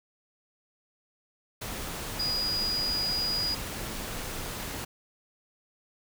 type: tone in noise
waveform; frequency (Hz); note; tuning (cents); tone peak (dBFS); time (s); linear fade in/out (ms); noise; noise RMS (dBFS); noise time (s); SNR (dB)
sine; 4900; D#8; -27; -27; 2.19-3.55; 10; pink; -36; 1.61-4.85; +6
effects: none